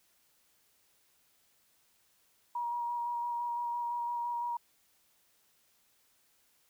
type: tone with vibrato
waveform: sine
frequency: 953 Hz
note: A#5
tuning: 38 cents sharp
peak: -32 dBFS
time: 2.55-4.57 s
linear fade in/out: 5 ms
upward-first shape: square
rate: 5.9 Hz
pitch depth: 11 cents each way
effects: white hiss -70 dBFS RMS until 6.69 s